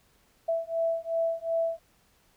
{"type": "beating tone pair", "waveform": "sine", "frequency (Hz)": [660, 662.7], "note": ["E5", "E5"], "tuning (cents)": [2, 9], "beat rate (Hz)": 2.7, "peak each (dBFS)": -29, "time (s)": [0.48, 1.79], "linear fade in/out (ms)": 10, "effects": ["pink hiss -65 dBFS RMS until 2.36 s"]}